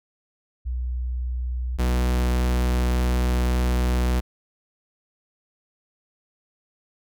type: tone pair in turn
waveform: sine / 45% pulse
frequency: 61.74 / 61.74 Hz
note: B1 / B1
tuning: 0 / 0 cents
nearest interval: unison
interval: 0 cents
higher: neither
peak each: -24 / -19 dBFS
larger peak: second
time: 0.65-1.78 / 1.78-4.21 s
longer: second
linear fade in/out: 20 ms
effects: none